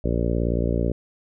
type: harmonic tone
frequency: 58.27 Hz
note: A#1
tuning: in tune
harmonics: 1 / 2 / 3 / 4 / 5 / 6 / 7 / 8 / 9 / 10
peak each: -24 / -27 / -29 / -30 / -31 / -32 / -32 / -33 / -34 / -34 dBFS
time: 0.04-0.92 s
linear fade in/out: 5 ms
effects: none